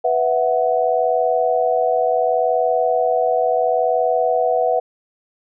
sine chord, B suspended fourth, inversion none, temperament equal, 493.9 / 659.3 / 740 Hz, B4 / E5 / F#5, 0 / 0 / 0 cents, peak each -19 dBFS, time 0.04-4.8 s, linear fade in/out 10 ms, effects none

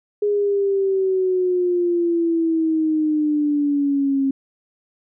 sine exponential sweep, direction down, 415.3 to 269.6 Hz, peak -16 dBFS, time 0.22-4.31 s, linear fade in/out 5 ms, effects none

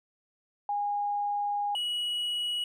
sine / triangle tone pair in turn, 819 / 2919 Hz, G#5 / F#7, -24 / -24 cents, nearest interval octave + minor seventh, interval 2200 cents, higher second, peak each -27 dBFS, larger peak neither, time 0.69-1.75 / 1.75-2.64 s, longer first, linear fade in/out 2 ms, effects none

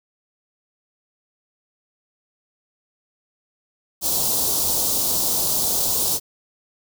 white band-stop noise, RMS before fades -21 dBFS, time 4.01-6.2 s, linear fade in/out 50 ms, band 940 to 4000 Hz, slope 24 dB/octave, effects none

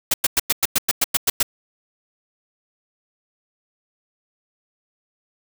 white noise bursts, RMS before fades -17 dBFS, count 11, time 0.11-1.429 s, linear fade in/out 5 ms, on 29 ms, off 100 ms, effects none

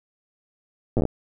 slowing click train, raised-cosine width 2 ms, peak -9 dBFS, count 8, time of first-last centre 0.97-1.053 s, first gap 8 ms, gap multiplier 1.13, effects none

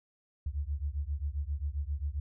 sine beating tone pair, 68.9 / 76.4 Hz, C#2 / D#2, -10 / -31 cents, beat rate 7.5 Hz, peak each -34 / -35 dBFS, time 0.46-2.2 s, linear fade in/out 5 ms, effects none

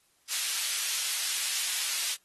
pink high-pass noise, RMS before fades -31 dBFS, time 0.28-2.17 s, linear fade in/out 50 ms, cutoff 2900 Hz, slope 12 dB/octave, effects white hiss -68 dBFS RMS until 2.24 s + AAC 32 kbps

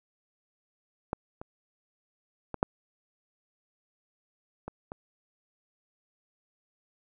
clicks, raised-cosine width 1 ms, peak -15 / -26 / -20 / -9 / -23 / -24 dBFS, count 6, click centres 1.131 / 1.415 / 2.543 / 2.629 / 4.68 / 4.919 s, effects none

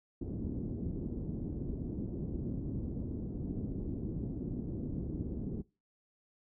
white low-pass noise, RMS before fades -38 dBFS, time 0.21-5.62 s, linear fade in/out 5 ms, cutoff 300 Hz, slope 24 dB/octave, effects noise-tail reverb RT60 0.3 s tail -22 dB re dry

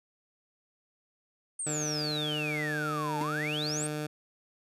sine exponential two-way sweep, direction down then up, 8980 to 855 to 8980 Hz, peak -32 dBFS, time 1.59-3.87 s, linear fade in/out 5 ms, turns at 3.19 s
15% pulse tone, 151 Hz, D3, 48 cents sharp, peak -26 dBFS, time 1.66-4.07 s, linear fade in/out 10 ms
square tone with exponential decay, 300 Hz, D4, 37 cents sharp, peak -31 dBFS, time 3.21-3.3 s, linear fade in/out 2 ms, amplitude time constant 18 ms
effects resampled to 32000 Hz

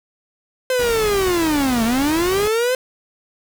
45% pulse linear two-way sweep, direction down then up, 518 to 220 to 518 Hz, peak -16 dBFS, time 0.7-2.75 s, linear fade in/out 2 ms, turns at 1.84 s
pink noise, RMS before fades -28 dBFS, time 0.79-2.48 s, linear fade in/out 5 ms
effects none

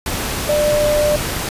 sine tone in noise, 596 Hz, D5, 25 cents sharp, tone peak -13 dBFS, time 0.49-1.16 s, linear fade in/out 2 ms, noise pink, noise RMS -22 dBFS, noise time 0.06-1.49 s, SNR +6 dB, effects resampled to 32000 Hz

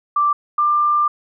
sine tone pair in turn, 1174.7 / 1190.4 Hz, D6 / D6, 0 / +23 cents, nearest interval unison, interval 23 cents, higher second, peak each -13 dBFS, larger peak neither, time 0.16-0.33 / 0.58-1.08 s, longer second, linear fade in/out 5 ms, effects none

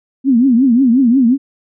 sine tone with vibrato, 250.4 Hz, B3, 24 cents sharp, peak -7 dBFS, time 0.24-1.38 s, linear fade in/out 50 ms, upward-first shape triangle, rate 5.6 Hz, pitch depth 210 cents each way, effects none

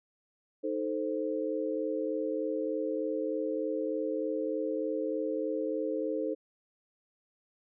sine chord, A diminished, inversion second, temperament equal, 311.1 / 440 / 523.3 Hz, Eb4 / A4 / C5, 0 / 0 / 0 cents, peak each -34 dBFS, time 0.63-6.35 s, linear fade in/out 20 ms, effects none

